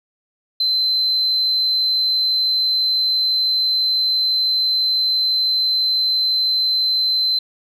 sine tone, 4073 Hz, C8, 47 cents flat, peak -14 dBFS, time 0.6-7.39 s, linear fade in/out 5 ms, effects tanh soft clip ceiling -11 dBFS

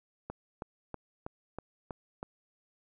click train, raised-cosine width 1 ms, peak -24 dBFS, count 7, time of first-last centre 0.3-2.229 s, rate 3.11 Hz, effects none

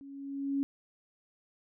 sine tone with level ramp, 277.2 Hz, C#4, in tune, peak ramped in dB -46 to -26 dBFS, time 0.01-0.63 s, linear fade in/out 0 ms, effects none

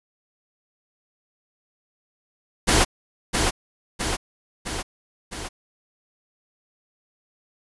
pink noise with echo, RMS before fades -17 dBFS, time 2.67-2.85 s, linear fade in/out 20 ms, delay 660 ms, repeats 4, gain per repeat -4 dB, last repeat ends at 5.49 s, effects resampled to 24000 Hz

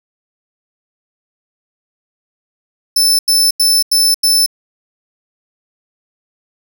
sawtooth tone bursts, 5280 Hz, E8, 2 cents sharp, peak -6 dBFS, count 5, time 2.96-4.462 s, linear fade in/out 5 ms, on 230 ms, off 88 ms, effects none

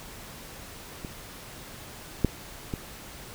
clicks, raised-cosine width 3 ms, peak -22 / -7 / -17 dBFS, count 3, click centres 1.048 / 2.247 / 2.738 s, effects pink hiss -44 dBFS RMS until 3.34 s

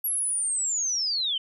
sine linear sweep, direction down, 11510 to 3000 Hz, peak -24 dBFS, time 0.04-1.38 s, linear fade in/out 5 ms, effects none

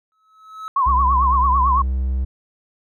triangle tone with exponential growth, 1292 Hz, E6, 35 cents flat, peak -24 dBFS, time 0.12-0.68 s, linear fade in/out 0 ms, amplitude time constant 120 ms
sine tone with vibrato, 1058 Hz, C6, 19 cents sharp, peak -14 dBFS, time 0.76-1.82 s, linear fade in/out 5 ms, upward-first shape triangle, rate 9 Hz, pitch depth 140 cents each way
triangle tone, 64.9 Hz, C2, 13 cents flat, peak -16 dBFS, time 0.86-2.25 s, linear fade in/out 10 ms
effects none

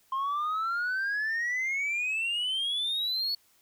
sine exponential sweep, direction up, 1053 to 4449 Hz, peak -25 dBFS, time 0.12-3.35 s, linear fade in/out 5 ms, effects tanh soft clip ceiling -26 dBFS + white hiss -65 dBFS RMS until 3.61 s

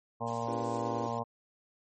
harmonic tone, 116.54 Hz, A#2, in tune, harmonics 1 / 2 / 4 / 5 / 6 / 7 / 8 / 9, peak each -40 / -40 / -40 / -40 / -40 / -40 / -40 / -40 dBFS, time 0.2-1.24 s, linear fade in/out 20 ms
blue noise, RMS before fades -46 dBFS, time 0.27-1.19 s, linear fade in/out 5 ms
triangle chord, C# half-diminished seventh, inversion none, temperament equal, 277.2 / 329.6 / 392 / 493.9 Hz, C#4 / E4 / G4 / B4, 0 / 0 / 0 / 0 cents, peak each -40 dBFS, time 0.47-1.07 s, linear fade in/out 5 ms
effects MP3 32 kbps

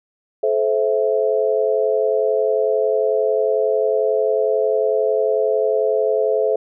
sine chord, A minor, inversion none, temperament equal with one note detuned, 432.2 / 523.3 / 659.3 Hz, A4 / C5 / E5, -31 / 0 / 0 cents, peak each -18 / -20 / -21 dBFS, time 0.43-6.56 s, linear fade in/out 5 ms, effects none

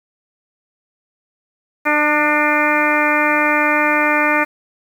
harmonic tone with a mistuned harmonic, 299.7 Hz, D4, 35 cents sharp, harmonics 1 / 2 / 3 / 4 / 5 / 6 / 7 / 8, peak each -21 / -21 / -21 / -21 / -21 / -21 / -21 / -21 dBFS, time 1.85-4.45 s, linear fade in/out 20 ms, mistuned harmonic 5, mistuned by -30 cents, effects 7-bit

